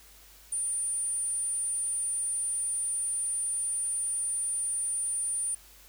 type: tone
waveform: sine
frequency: 9290 Hz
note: D9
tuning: 20 cents flat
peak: -28 dBFS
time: 0.52-5.55 s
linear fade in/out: 5 ms
effects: added 50 Hz sine -58 dBFS peak until 5.88 s + white hiss -55 dBFS RMS until 5.88 s